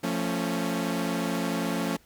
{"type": "chord", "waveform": "sawtooth", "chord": "F augmented", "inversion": "none", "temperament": "equal with one note detuned", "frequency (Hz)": [174.61, 223.5, 277.2], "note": ["F3", "A3", "C#4"], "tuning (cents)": [0, 27, 0], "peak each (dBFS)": -27, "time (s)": [0.03, 1.97], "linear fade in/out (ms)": 10, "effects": ["pink hiss -60 dBFS RMS until 2.05 s"]}